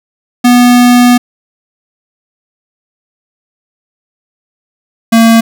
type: tone pair in turn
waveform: square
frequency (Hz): 244.8 / 227.7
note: B3 / A#3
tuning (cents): -15 / -40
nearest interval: minor second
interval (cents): 125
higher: first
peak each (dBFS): -3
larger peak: neither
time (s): 0.44-1.18 / 5.12-5.41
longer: first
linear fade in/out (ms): 10
effects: none